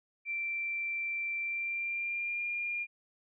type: tone with pitch glide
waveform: sine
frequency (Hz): 2349 to 2408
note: D7 to D7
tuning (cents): 0 to +43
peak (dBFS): -32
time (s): 0.25-2.87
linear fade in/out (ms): 50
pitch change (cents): +43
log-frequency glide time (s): 1.4-2.45
effects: none